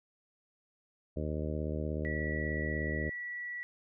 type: harmonic tone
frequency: 76.6 Hz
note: D#2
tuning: 27 cents flat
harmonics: 1 / 2 / 3 / 4 / 5 / 6 / 7 / 8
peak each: -36 / -39 / -41 / -42 / -43 / -44 / -44 / -45 dBFS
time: 1.16-3.1 s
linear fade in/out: 10 ms
type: tone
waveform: sine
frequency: 1946 Hz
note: B6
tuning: 26 cents flat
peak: -37 dBFS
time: 2.05-3.63 s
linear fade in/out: 0 ms
effects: none